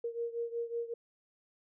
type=beating tone pair; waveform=sine; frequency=466.2 / 471.6 Hz; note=A#4 / A#4; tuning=0 / +20 cents; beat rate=5.4 Hz; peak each=-36 / -39 dBFS; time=0.04-0.94 s; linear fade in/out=5 ms; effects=none